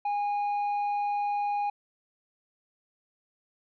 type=tone with tanh clipping; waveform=sine; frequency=820 Hz; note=G#5; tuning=22 cents flat; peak=-27 dBFS; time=0.05-1.7 s; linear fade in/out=5 ms; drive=4 dB; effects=none